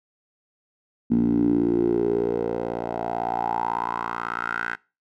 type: tone with band-pass filter sweep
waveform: 10% pulse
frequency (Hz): 58.1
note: A#1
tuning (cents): -5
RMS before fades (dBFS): -24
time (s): 1.1-4.76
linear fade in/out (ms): 20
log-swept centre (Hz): 240 to 1600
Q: 6.1
effects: noise-tail reverb RT60 0.3 s tail -23 dB re dry